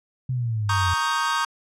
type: exponential sweep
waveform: sine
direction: down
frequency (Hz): 130.81 to 87.31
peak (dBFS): -22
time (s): 0.29-0.94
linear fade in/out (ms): 5
type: chord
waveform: 45% pulse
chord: Eb dominant seventh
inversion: second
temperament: equal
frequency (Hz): 932.3 / 1108.7 / 1244.5 / 1568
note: Bb5 / Db6 / Eb6 / G6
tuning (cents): 0 / 0 / 0 / 0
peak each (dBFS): -27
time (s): 0.69-1.45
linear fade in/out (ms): 5
effects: low-pass 8000 Hz 12 dB/octave